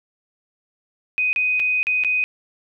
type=tone with dropouts; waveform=sine; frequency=2500 Hz; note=D#7; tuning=8 cents sharp; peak=-17 dBFS; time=1.18-2.24 s; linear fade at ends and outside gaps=0 ms; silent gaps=1.33-1.361 / 1.596-1.6 / 1.83-1.869 / 2.037-2.047 s; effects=none